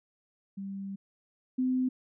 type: tone pair in turn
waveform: sine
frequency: 196 / 256 Hz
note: G3 / C4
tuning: 0 / -38 cents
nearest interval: perfect fourth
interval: 462 cents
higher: second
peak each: -35 / -25 dBFS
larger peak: second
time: 0.57-0.96 / 1.58-1.89 s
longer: first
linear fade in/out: 10 ms
effects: none